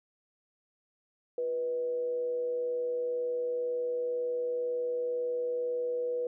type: tone with frequency modulation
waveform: sine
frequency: 490 Hz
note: B4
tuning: 14 cents flat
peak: -29 dBFS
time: 1.38-6.27 s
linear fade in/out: 2 ms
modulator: 138 Hz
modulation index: 0.23
effects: none